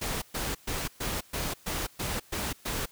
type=noise bursts; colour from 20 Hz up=pink; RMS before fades=-32 dBFS; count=9; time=0.01-2.86 s; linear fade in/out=10 ms; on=210 ms; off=120 ms; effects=white hiss -57 dBFS RMS until 2.91 s